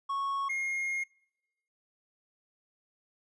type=tone pair in turn; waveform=triangle; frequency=1104 / 2140 Hz; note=C#6 / C7; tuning=-7 / +38 cents; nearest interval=major seventh; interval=1145 cents; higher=second; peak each=-28 dBFS; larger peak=neither; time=0.09-0.49 / 0.49-1.04 s; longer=second; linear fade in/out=10 ms; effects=noise-tail reverb RT60 0.9 s tail -26 dB re dry + resampled to 24000 Hz